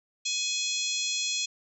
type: harmonic tone with a mistuned harmonic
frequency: 840 Hz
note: G#5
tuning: 19 cents sharp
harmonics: 3 / 4 / 5 / 6 / 7 / 8 / 9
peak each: -35 / -33 / -33 / -39 / -36 / -35 / -39 dBFS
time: 0.25-1.46 s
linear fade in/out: 10 ms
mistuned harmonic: 6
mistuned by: +49 cents
effects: none